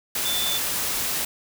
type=tone in noise; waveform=sine; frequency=3520 Hz; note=A7; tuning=in tune; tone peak=-25 dBFS; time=0.25-0.58 s; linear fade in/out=5 ms; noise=white; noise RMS=-26 dBFS; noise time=0.15-1.25 s; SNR=-2 dB; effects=none